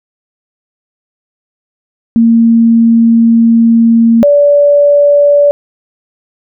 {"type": "tone pair in turn", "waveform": "sine", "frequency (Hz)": [229.8, 577.4], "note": ["A#3", "D5"], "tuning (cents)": [-25, -30], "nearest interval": "octave + major third", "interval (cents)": 1595, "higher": "second", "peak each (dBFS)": -3, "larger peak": "neither", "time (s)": [[2.16, 4.23], [4.23, 5.51]], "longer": "first", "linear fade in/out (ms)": 0, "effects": []}